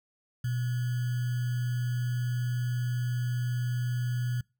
sine tone with sample-and-hold, 122.7 Hz, B2, 11 cents flat, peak -27 dBFS, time 0.44-4.41 s, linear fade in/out 5 ms, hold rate 1575 Hz, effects noise-tail reverb RT60 0.3 s tail -26 dB re dry

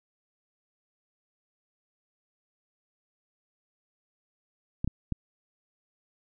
clicks, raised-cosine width 5 ms, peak -16 dBFS, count 3, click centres 4.845 / 4.876 / 5.123 s, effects none

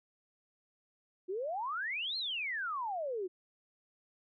sine exponential two-way sweep, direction up then down, 349.2 to 4300 to 349.2 Hz, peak -34 dBFS, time 1.28-3.28 s, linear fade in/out 20 ms, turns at 2.17 s, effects none

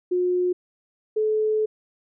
sine tone pair in turn, 360 / 431.6 Hz, F#4 / A4, -47 / -33 cents, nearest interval minor third, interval 314 cents, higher second, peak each -19 dBFS, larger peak neither, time 0.11-0.53 / 1.16-1.66 s, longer second, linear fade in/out 10 ms, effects none

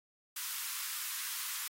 white high-pass noise, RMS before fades -39 dBFS, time 0.36-1.68 s, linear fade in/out 5 ms, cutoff 1000 Hz, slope 48 dB/octave, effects AAC 48 kbps

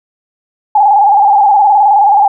sine tone with vibrato, 820 Hz, G#5, 22 cents flat, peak -4 dBFS, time 0.75-2.28 s, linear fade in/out 5 ms, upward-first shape square, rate 19 Hz, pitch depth 60 cents each way, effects none

